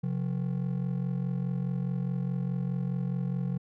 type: ring-modulated tone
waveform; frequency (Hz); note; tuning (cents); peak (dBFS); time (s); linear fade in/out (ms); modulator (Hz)
triangle; 155.9; D#3; +4; -23; 0.03-3.58; 10; 22.4
effects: none